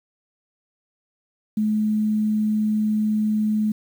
sine tone with quantisation, 214 Hz, A3, 48 cents flat, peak -18 dBFS, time 1.57-3.72 s, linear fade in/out 5 ms, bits 8, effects none

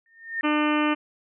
sine tone with exponential growth, 1824 Hz, A#6, 38 cents flat, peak -22 dBFS, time 0.06-0.41 s, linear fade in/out 1 ms, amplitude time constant 75 ms
harmonic tone, 300 Hz, D4, 37 cents sharp, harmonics 1 / 2 / 3 / 4 / 5 / 6 / 7 / 8 / 9 / 10, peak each -22 / -31 / -31 / -28 / -34 / -34 / -36 / -33 / -34 / -36 dBFS, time 0.43-0.95 s, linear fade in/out 20 ms
effects none

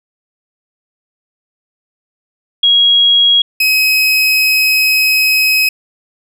sine / 30% pulse tone pair in turn, 3300 / 2550 Hz, G#7 / D#7, -12 / +42 cents, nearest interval major third, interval 446 cents, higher first, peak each -6 dBFS, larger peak neither, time 2.63-3.42 / 3.6-5.69 s, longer second, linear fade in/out 5 ms, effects none

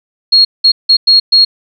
sine tone bursts at uneven times, 4291 Hz, C8, 43 cents sharp, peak -3 dBFS, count 5, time 0.32-0.45 / 0.64-0.72 / 0.89-0.97 / 1.07-1.2 / 1.32-1.45 s, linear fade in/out 10 ms, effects none

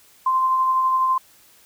sine tone with tremolo, 1042 Hz, C6, 7 cents flat, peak -15 dBFS, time 0.26-1.18 s, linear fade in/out 5 ms, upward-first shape sine, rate 12 Hz, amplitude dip 25%, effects white hiss -53 dBFS RMS until 1.65 s

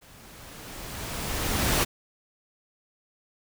pink noise with level ramp, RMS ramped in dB -52 to -22 dBFS, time 0.01-1.85 s, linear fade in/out 20 ms, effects none

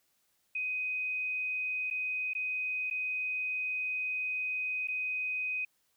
sine tone with dropouts, 2507 Hz, D#7, 12 cents sharp, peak -31 dBFS, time 0.55-5.65 s, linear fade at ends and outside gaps 5 ms, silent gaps 1.902-1.909 / 2.335-2.35 / 2.901-2.909 / 4.874-4.883 s, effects white hiss -74 dBFS RMS until 5.96 s

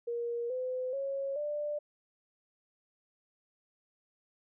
sine tone with pitch steps, 472.3 / 509.1 / 548.8 / 591.6 Hz, A#4 / C5 / C#5 / D5, +23 / -47 / -17 / +13 cents, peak -32 dBFS, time 0.07-1.79 s, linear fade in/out 10 ms, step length 430 ms, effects none

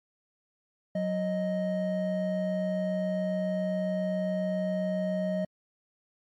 triangle tone pair together, 185 / 622.3 Hz, F#3 / D#5, 0 / 0 cents, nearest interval octave + major sixth, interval 2100 cents, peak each -28 dBFS, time 0.95-5.45 s, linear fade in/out 5 ms, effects AAC 64 kbps

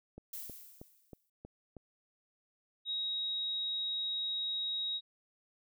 click train, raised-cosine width 2 ms, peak -34 dBFS, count 6, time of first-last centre 0.18-1.767 s, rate 3.15 Hz
violet noise with exponential decay, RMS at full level -41 dBFS, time 0.33-1.3 s, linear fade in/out 5 ms, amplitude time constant 210 ms
sine tone, 3796 Hz, A#7, 31 cents sharp, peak -33 dBFS, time 2.85-5.01 s, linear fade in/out 50 ms
effects none

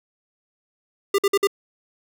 square tone bursts, 399.1 Hz, G4, 31 cents sharp, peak -16 dBFS, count 4, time 1.14-1.472 s, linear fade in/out 5 ms, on 44 ms, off 52 ms, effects none

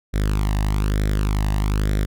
sawtooth tone with flanger, 51.3 Hz, G#1, 21 cents flat, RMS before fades -20 dBFS, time 0.13-2.06 s, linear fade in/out 20 ms, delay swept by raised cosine 0.53 to 1.08 ms, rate 1.1 Hz, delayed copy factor +0.7, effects none

